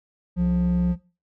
triangle tone pair together, 65.92 / 176.9 Hz, C2 / F3, +14 / +23 cents, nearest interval octave + perfect fourth, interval 1709 cents, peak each -24 / -15 dBFS, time 0.36-0.96 s, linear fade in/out 50 ms, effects noise-tail reverb RT60 0.3 s tail -18 dB re dry + tanh soft clip ceiling -14 dBFS

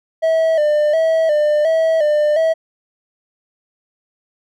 triangle tone with vibrato, 622.3 Hz, D#5, in tune, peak -10 dBFS, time 0.22-2.54 s, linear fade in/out 20 ms, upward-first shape square, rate 1.4 Hz, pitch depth 68 cents each way, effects none

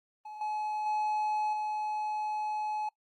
triangle tone with level steps, 851 Hz, G#5, 42 cents sharp, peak -39 / -29 / -26 / -29 dBFS, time 0.25-2.89 s, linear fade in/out 5 ms, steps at 0.41 / 0.86 / 1.53 s, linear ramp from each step 2 ms, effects noise-tail reverb RT60 0.1 s tail -23 dB re dry + Opus 24 kbps

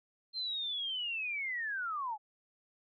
sine linear sweep, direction down, 4182 to 808 Hz, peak -34 dBFS, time 0.33-2.18 s, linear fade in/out 50 ms, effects none

